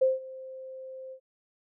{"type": "tone with ADSR envelope", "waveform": "sine", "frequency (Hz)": 523.3, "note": "C5", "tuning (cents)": 0, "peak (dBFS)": -18, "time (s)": [0.01, 1.2], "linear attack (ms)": 12, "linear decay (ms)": 170, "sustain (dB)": -21, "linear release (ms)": 80, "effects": []}